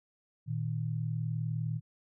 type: tone pair together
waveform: sine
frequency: 115.7 / 155.56 Hz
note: A#2 / D#3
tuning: -13 / 0 cents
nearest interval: perfect fourth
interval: 513 cents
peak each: -33 / -34 dBFS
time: 0.46-1.81 s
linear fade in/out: 50 ms
effects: none